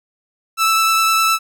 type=tone with vibrato; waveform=sawtooth; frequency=1318.5 Hz; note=E6; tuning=in tune; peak=-9 dBFS; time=0.57-1.39 s; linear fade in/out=50 ms; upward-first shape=sine; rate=9.8 Hz; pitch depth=10 cents each way; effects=none